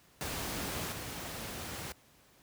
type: noise with level steps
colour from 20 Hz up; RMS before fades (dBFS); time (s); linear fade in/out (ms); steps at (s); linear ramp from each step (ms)
pink; -37 / -41; 0.21-1.92; 0; 0.92; 2
effects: pink hiss -63 dBFS RMS until 2.42 s + high-pass 60 Hz 12 dB/octave